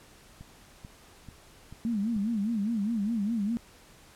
click train, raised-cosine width 5 ms, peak -32 dBFS, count 5, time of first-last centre 0.41-2.164 s, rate 2.28 Hz
sine tone with vibrato, 216.2 Hz, A3, 30 cents flat, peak -26 dBFS, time 1.85-3.57 s, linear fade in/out 0 ms, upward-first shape sine, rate 4.9 Hz, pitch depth 160 cents each way
effects pink hiss -55 dBFS RMS until 4.15 s + low-pass 12000 Hz 12 dB/octave

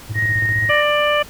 triangle tone with tremolo, 107 Hz, A2, 48 cents flat, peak -17 dBFS, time 0.09-0.71 s, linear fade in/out 20 ms, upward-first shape square, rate 15 Hz, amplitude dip 65%
sine tone with vibrato, 1864.7 Hz, A#6, in tune, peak -16 dBFS, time 0.14-0.84 s, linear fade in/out 50 ms, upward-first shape sine, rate 2.6 Hz, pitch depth 11 cents each way
harmonic tone, 592 Hz, D5, 14 cents sharp, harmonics 1 / 2 / 3 / 4 / 5, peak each -17 / -20 / -22 / -23 / -24 dBFS, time 0.69-1.23 s, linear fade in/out 10 ms
effects pink hiss -39 dBFS RMS until 1.29 s

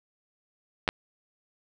clicks, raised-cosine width 0.3 ms, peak -8 dBFS, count 2, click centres 0.878 / 0.889 s, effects none

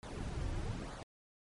brown noise with flanger, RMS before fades -40 dBFS, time 0.03-1.03 s, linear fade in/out 0 ms, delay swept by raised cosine 0.35 to 4.85 ms, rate 1.1 Hz, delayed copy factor -0.65, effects MP3 48 kbps

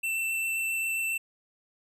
square tone with vibrato, 2677 Hz, E7, 26 cents sharp, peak -28 dBFS, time 0.03-1.18 s, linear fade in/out 10 ms, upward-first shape triangle, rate 7.5 Hz, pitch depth 10 cents each way, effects none

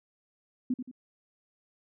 sine tone with echo, 252.3 Hz, B3, 37 cents sharp, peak -25 dBFS, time 0.7-0.74 s, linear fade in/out 5 ms, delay 87 ms, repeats 2, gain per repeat -8 dB, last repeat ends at 0.914 s, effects none

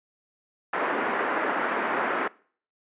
white band-pass noise, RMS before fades -27 dBFS, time 0.73-2.28 s, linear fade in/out 5 ms, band 240 to 1700 Hz, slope 24 dB/octave, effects noise-tail reverb RT60 0.5 s tail -23 dB re dry + resampled to 8000 Hz

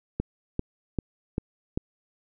click train, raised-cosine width 3 ms, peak -13 dBFS, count 5, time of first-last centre 0.2-1.775 s, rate 2.54 Hz, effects none

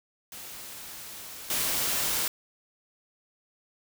white noise with level steps, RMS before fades -42 / -28 dBFS, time 0.32-2.28 s, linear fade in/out 2 ms, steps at 1.5 s, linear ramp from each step 2 ms, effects none

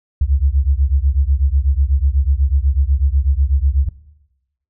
sine beating tone pair, 65.41 / 73.51 Hz, C2 / D2, 0 / +2 cents, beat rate 8.1 Hz, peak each -15 dBFS, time 0.21-3.89 s, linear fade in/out 5 ms, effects noise-tail reverb RT60 0.9 s tail -18 dB re dry

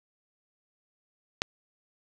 click, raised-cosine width 0.2 ms, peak -8 dBFS, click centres 1.419 s, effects none

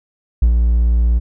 triangle tone with ADSR envelope, 58.27 Hz, A#1, in tune, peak -4 dBFS, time 0.42-1.2 s, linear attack 6 ms, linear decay 85 ms, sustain -4 dB, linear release 26 ms, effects tanh soft clip ceiling -2 dBFS

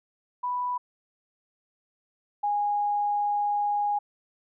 sine tone pair in turn, 987.8 / 823.7 Hz, B5 / G#5, 0 / -14 cents, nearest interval minor third, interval 314 cents, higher first, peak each -26 / -23 dBFS, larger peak second, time 0.43-0.78 / 2.43-3.99 s, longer second, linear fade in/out 10 ms, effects none

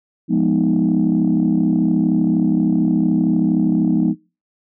sine chord, F half-diminished seventh, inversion none, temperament equal, 174.61 / 207.7 / 246.9 / 311.1 Hz, F3 / Ab3 / Cb4 / Eb4, 0 / 0 / 0 / 0 cents, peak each -18 dBFS, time 0.28-4.15 s, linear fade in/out 50 ms, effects noise-tail reverb RT60 0.3 s tail -22 dB re dry + tanh soft clip ceiling -7 dBFS

